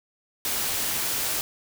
white noise, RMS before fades -27 dBFS, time 0.45-1.41 s, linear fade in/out 0 ms, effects none

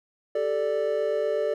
triangle chord, G suspended second, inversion none, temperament equal, 392 / 440 / 587.3 Hz, G4 / A4 / D5, 0 / 0 / 0 cents, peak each -30 / -25 / -24 dBFS, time 0.35-1.54 s, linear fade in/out 5 ms, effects none

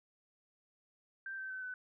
sine tone with pitch steps, 1569 / 1547.4 / 1526.1 / 1505.1 Hz, G6 / G6 / G6 / F#6, +1 / -23 / -47 / +29 cents, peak -40 dBFS, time 1.26-1.74 s, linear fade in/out 2 ms, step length 120 ms, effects none

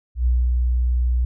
sine tone with ADSR envelope, 61.2 Hz, B1, 15 cents flat, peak -14 dBFS, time 0.15-1.25 s, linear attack 110 ms, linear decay 240 ms, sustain -2 dB, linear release 4 ms, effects none

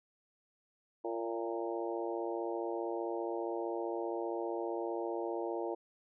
harmonic tone with a mistuned harmonic, 115.2 Hz, A#2, 20 cents flat, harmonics 3 / 4 / 5 / 6 / 7 / 8, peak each -38 / -40 / -42 / -44 / -45 / -46 dBFS, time 1.04-5.75 s, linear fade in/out 10 ms, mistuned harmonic 6, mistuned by -27 cents, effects none

